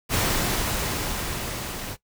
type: noise with level ramp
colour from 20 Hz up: pink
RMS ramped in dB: -22 to -34 dBFS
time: 0.09-1.97 s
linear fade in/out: 50 ms
effects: noise-tail reverb RT60 0.1 s tail -18 dB re dry